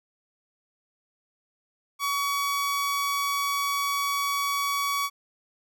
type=tone; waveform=sawtooth; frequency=1130 Hz; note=C#6; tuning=33 cents sharp; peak=-21 dBFS; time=1.99-5.1 s; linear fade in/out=50 ms; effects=none